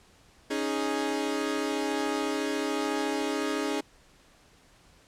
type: chord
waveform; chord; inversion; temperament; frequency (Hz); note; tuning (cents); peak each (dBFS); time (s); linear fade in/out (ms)
sawtooth; C# suspended second; none; equal; 277.2 / 311.1 / 415.3; C#4 / D#4 / G#4; 0 / 0 / 0; -28; 0.5-3.81; 10
effects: pink hiss -59 dBFS RMS until 5.07 s + low-pass 9000 Hz 12 dB/octave